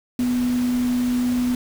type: tone in noise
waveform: sine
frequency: 246.9 Hz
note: B3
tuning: in tune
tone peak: -18 dBFS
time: 0.19-1.55 s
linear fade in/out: 2 ms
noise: pink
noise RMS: -35 dBFS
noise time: 0.19-1.55 s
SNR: +14 dB
effects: none